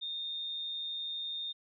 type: tone with amplitude modulation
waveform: sine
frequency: 3656 Hz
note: A#7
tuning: 34 cents flat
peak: -34 dBFS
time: 0.01-1.53 s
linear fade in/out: 20 ms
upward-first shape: sine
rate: 152 Hz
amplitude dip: 30%
effects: none